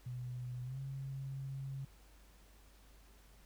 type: tone with pitch glide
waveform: sine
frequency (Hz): 124.3 to 135.55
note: B2 to C#3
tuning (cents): +12 to -38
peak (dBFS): -40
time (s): 0.06-1.85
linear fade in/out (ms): 5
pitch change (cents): +150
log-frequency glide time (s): 0.63-0.79
effects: added 50 Hz sine -60 dBFS peak until 3.45 s + pink hiss -66 dBFS RMS until 3.45 s